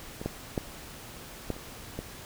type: clicks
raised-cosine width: 2 ms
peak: -23 / -16 / -14 / -16 / -30 / -20 dBFS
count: 6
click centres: 0.215 / 0.26 / 0.578 / 1.503 / 1.565 / 1.99 s
effects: pink hiss -45 dBFS RMS until 2.25 s